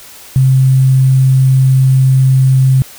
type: tone with sample-and-hold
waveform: sine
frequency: 131.9 Hz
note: C3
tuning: 14 cents sharp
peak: -5 dBFS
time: 0.36-2.82 s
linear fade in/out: 0 ms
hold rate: 8820 Hz
effects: white hiss -35 dBFS RMS until 2.98 s